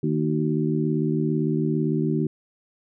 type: harmonic tone with a mistuned harmonic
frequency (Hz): 77.78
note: D#2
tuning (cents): 0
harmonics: 2 / 3 / 4 / 5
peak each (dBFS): -24 / -26 / -27 / -28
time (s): 0.03-2.27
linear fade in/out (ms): 5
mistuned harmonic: 5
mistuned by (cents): -50
effects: none